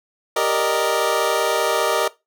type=chord; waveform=25% pulse; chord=Eb major seventh; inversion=first; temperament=equal; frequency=392 / 466.2 / 587.3 / 622.3 Hz; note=G4 / Bb4 / D5 / Eb5; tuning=0 / 0 / 0 / 0 cents; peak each=-22 / -18 / -22 / -18 dBFS; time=0.36-2.08 s; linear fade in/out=5 ms; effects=noise-tail reverb RT60 0.2 s tail -18 dB re dry